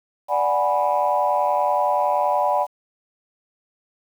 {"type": "chord", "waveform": "sine", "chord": "G# half-diminished seventh", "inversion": "second", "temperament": "equal with one note detuned", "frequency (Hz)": [587.3, 740, 830.6, 984.9], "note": ["D5", "F#5", "G#5", "B5"], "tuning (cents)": [0, 0, 0, -5], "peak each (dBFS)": [-22, -22, -23, -22], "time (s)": [0.28, 2.67], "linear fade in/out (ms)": 50, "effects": ["tanh soft clip ceiling -8 dBFS", "8-bit"]}